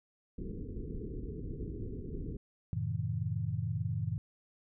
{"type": "low-pass noise", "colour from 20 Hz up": "pink", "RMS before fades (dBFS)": -40, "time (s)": [0.38, 2.37], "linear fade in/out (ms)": 5, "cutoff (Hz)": 460, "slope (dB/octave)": 96}
{"type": "chord", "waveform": "sine", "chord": "F# diminished seventh", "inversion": "none", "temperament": "just", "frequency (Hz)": [92.5, 111, 133.2, 159.84], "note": ["F#2", "A2", "C3", "Eb3"], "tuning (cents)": [0, 16, 31, 47], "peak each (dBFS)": [-38, -35, -39, -38], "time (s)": [2.73, 4.18], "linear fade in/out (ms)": 0}
{"effects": []}